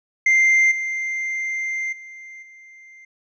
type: tone with level steps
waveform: triangle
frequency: 2093 Hz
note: C7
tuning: in tune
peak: -11 / -21 / -35 / -41 dBFS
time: 0.26-3.05 s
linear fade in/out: 5 ms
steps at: 0.71 / 1.92 / 2.42 s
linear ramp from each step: 10 ms
effects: resampled to 16000 Hz